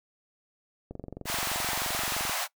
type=click train; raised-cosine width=2 ms; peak=-25 dBFS; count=33; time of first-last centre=0.91-2.295 s; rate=23.1 Hz
type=high-pass noise; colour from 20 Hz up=pink; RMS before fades=-31 dBFS; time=1.25-2.48 s; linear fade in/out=50 ms; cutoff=630 Hz; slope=48 dB/octave
effects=noise-tail reverb RT60 0.1 s tail -21 dB re dry